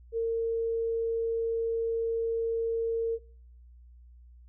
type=tone; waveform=sine; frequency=457 Hz; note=A#4; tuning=34 cents flat; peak=-26 dBFS; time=0.12-3.19 s; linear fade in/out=50 ms; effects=noise-tail reverb RT60 0.6 s tail -24 dB re dry + added 60 Hz sine -50 dBFS peak until 4.48 s